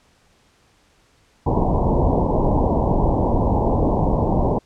pink low-pass noise, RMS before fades -18 dBFS, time 1.46-4.59 s, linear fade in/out 10 ms, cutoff 1000 Hz, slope 96 dB/octave, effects pink hiss -58 dBFS RMS until 4.65 s + low-pass 8000 Hz 12 dB/octave

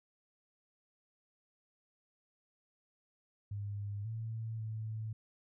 sine tone with pitch steps, 101.9 / 112.2 / 109.8 Hz, G#2 / A2 / A2, -32 / +34 / -3 cents, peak -37 dBFS, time 3.51-5.13 s, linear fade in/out 5 ms, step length 540 ms, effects none

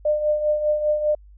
sine tone with tremolo, 602 Hz, D5, 43 cents sharp, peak -15 dBFS, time 0.05-1.15 s, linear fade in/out 5 ms, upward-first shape triangle, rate 5 Hz, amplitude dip 65%, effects added 50 Hz sine -44 dBFS peak until 1.37 s

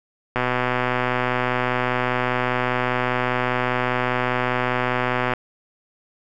click train, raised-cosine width 0.5 ms, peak -6 dBFS, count 623, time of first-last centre 0.36-5.336 s, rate 125 Hz, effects none

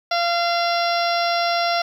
harmonic tone, 688 Hz, F5, 26 cents flat, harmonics 1 / 2 / 3 / 4 / 5 / 6 / 7 / 8, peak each -20 / -25 / -29 / -32 / -31 / -31 / -31 / -30 dBFS, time 0.11-1.82 s, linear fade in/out 5 ms, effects 8-bit

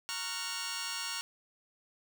10% pulse chord, Gb major seventh, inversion first, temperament just, 925 / 1110 / 1387.5 / 1480 Hz, Bb5 / Db6 / F6 / Gb6, -14 / +2 / -12 / 0 cents, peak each -34 dBFS, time 0.09-1.21 s, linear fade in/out 0 ms, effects none

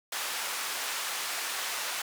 pink band-pass noise, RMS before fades -34 dBFS, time 0.12-2.02 s, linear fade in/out 5 ms, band 1000 to 14000 Hz, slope 12 dB/octave, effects none

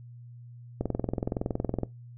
click train, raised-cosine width 2 ms, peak -15 dBFS, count 23, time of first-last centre 0.81-1.833 s, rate 21.5 Hz, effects noise-tail reverb RT60 0.2 s tail -20 dB re dry + added 120 Hz sine -44 dBFS peak until 2.17 s

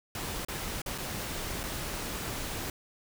pink noise with dropouts, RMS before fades -36 dBFS, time 0.15-2.7 s, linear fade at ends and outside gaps 2 ms, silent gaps 0.449-0.484 / 0.818-0.861 / 0.979-0.983 / 1.633-1.637 s, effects none

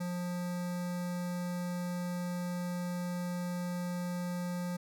square tone with notch filter, 177.3 Hz, F3, 26 cents sharp, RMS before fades -36 dBFS, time 0-4.77 s, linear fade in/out 10 ms, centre 3000 Hz, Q 1.9, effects none

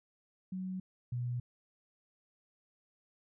sine tone pair in turn, 186.5 / 122.28 Hz, F#3 / B2, +14 / -17 cents, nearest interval perfect fifth, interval 731 cents, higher first, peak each -36 / -33 dBFS, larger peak second, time 0.52-0.8 / 1.12-1.4 s, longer neither, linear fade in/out 5 ms, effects none

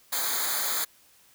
white noise with comb filter, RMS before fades -28 dBFS, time 0.12-0.85 s, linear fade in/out 10 ms, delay 0.36 ms, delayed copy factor -1, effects white hiss -59 dBFS RMS until 1.34 s

